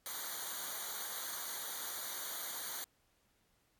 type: noise with comb filter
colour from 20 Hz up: white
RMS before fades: -42 dBFS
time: 0.06-2.84 s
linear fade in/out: 0 ms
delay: 0.38 ms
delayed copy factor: -0.9
effects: pink hiss -75 dBFS RMS until 3.79 s + AAC 64 kbps